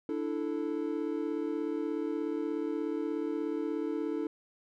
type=chord; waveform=triangle; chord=D suspended second; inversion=none; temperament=just; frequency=293.7 / 330.4 / 440.5 Hz; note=D4 / E4 / A4; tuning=0 / +4 / +2 cents; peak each=-33 / -33 / -34 dBFS; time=0.09-4.27 s; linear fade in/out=2 ms; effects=none